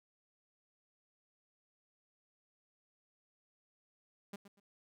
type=tone with echo; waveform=sawtooth; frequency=200.5 Hz; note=G3; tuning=39 cents sharp; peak=-39 dBFS; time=4.33-4.36 s; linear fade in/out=5 ms; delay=120 ms; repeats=2; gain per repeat=-12 dB; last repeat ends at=4.6 s; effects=none